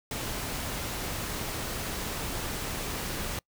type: noise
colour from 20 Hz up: pink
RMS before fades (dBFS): -34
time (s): 0.11-3.39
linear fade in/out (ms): 2
effects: noise-tail reverb RT60 0.1 s tail -26 dB re dry